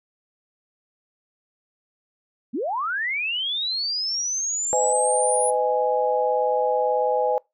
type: linear sweep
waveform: sine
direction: up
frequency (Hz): 196 to 9980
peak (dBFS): -23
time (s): 2.53-5.51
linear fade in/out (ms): 20
type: chord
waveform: sine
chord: G# minor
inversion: first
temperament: equal with one note detuned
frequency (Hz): 504 / 622.3 / 830.6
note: B4 / D#5 / G#5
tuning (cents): +35 / 0 / 0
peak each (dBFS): -22 / -25 / -23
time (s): 4.73-7.38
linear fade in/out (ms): 0
effects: noise-tail reverb RT60 0.2 s tail -24 dB re dry